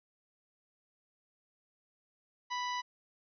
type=harmonic tone; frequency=987.8 Hz; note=B5; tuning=in tune; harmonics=1 / 2 / 3 / 4 / 5 / 6; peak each=-35 / -41 / -45 / -47 / -49 / -51 dBFS; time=2.5-2.82 s; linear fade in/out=20 ms; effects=none